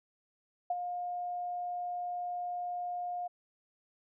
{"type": "tone with ADSR envelope", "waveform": "sine", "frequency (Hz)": 711, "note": "F5", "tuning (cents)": 31, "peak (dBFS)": -27, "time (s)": [0.7, 3.28], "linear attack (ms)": 5, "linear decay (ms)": 35, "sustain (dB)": -7, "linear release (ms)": 14, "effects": []}